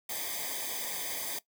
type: noise with comb filter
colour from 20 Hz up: white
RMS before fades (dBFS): -36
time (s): 0.09-1.39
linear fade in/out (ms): 5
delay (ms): 0.72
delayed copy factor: -0.95
effects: noise-tail reverb RT60 0.1 s tail -18 dB re dry